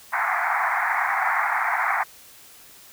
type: band-pass noise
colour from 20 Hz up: pink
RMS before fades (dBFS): -23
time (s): 0.12-2.04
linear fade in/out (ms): 20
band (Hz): 710 to 2200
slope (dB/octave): 96
effects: white hiss -48 dBFS RMS until 2.92 s